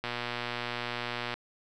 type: click train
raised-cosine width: 0.3 ms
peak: -17 dBFS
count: 157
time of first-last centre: 0.04-1.34 s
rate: 120 Hz
effects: none